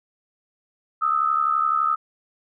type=tone pair together; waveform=sine; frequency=1241.2 / 1313 Hz; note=D#6 / E6; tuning=-5 / -7 cents; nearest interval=minor second; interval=98 cents; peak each=-21 dBFS; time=1.01-1.96 s; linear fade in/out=20 ms; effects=none